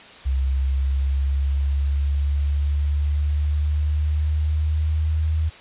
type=linear sweep; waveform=sine; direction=up; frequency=66.2 to 78.9 Hz; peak=-18 dBFS; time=0.25-5.5 s; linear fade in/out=20 ms; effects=white hiss -43 dBFS RMS until 5.6 s + resampled to 8000 Hz